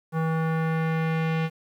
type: tone with low-pass filter sweep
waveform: square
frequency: 161.2 Hz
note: E3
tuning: 38 cents flat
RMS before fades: -25 dBFS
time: 0.12-1.5 s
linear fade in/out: 50 ms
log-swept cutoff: 1300 to 2700 Hz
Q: 1.7
effects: 9-bit